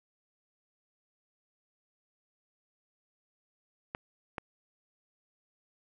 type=clicks; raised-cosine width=0.5 ms; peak=-20 dBFS; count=2; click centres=3.949 / 4.382 s; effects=none